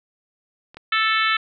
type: clicks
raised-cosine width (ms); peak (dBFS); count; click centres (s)
0.3; -28 / -21; 2; 0.745 / 0.77
type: harmonic tone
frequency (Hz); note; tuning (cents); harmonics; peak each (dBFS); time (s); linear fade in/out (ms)
440; A4; 0; 3 / 4 / 5 / 6 / 7 / 8 / 9; -21 / -23 / -25 / -27 / -28 / -29 / -30; 0.92-1.37; 5
effects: none